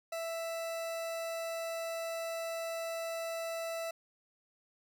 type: tone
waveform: 40% pulse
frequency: 661 Hz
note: E5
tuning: 5 cents sharp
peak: -35 dBFS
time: 0.12-3.91 s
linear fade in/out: 5 ms
effects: none